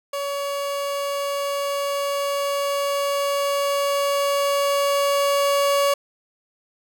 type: tone with level ramp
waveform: 30% pulse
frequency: 564 Hz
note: C#5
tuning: 30 cents sharp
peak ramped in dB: -22 to -14 dBFS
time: 0.13-5.94 s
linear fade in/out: 5 ms
effects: none